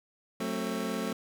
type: chord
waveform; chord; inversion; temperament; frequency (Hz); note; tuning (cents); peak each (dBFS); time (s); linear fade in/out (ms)
25% pulse; F# diminished; none; just; 185 / 222 / 266.4; F#3 / A3 / C4; 0 / +16 / +31; -33 / -30 / -33; 0.4-1.13; 5
effects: none